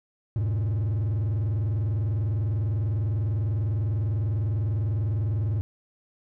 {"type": "tone with vibrato", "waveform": "triangle", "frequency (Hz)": 103.8, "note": "G#2", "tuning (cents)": 0, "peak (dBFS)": -21, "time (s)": [0.36, 5.61], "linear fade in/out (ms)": 0, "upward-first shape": "square", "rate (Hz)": 20, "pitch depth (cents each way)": 220, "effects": []}